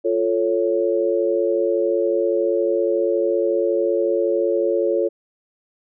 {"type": "chord", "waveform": "sine", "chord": "F augmented", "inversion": "none", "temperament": "equal", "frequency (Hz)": [349.2, 440, 554.4], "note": ["F4", "A4", "C#5"], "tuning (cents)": [0, 0, 0], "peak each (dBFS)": -21, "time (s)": [0.04, 5.09], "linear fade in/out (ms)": 20, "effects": []}